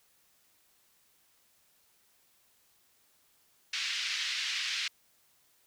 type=band-pass noise; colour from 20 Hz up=pink; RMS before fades=-34 dBFS; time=3.73-4.88 s; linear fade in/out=5 ms; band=2000 to 5300 Hz; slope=24 dB/octave; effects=white hiss -68 dBFS RMS until 5.66 s